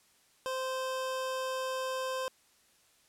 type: tone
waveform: 25% pulse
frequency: 520 Hz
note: C5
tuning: 11 cents flat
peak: -29 dBFS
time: 0.46-2.28 s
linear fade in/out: 0 ms
effects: white hiss -66 dBFS RMS until 3.08 s + low-pass 11000 Hz 12 dB/octave